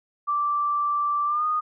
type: tone with pitch glide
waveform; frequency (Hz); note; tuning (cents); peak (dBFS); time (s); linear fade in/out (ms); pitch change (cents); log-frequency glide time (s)
sine; 1170 to 1232.4; D6 to D#6; -7 to -17; -21; 0.27-1.61; 20; +90; 1.26-1.45
effects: none